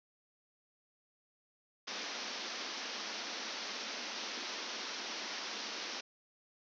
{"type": "band-pass noise", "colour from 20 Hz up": "white", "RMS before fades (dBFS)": -42, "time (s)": [1.87, 6.01], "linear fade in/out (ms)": 10, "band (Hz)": [200, 6000], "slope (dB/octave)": 96, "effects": []}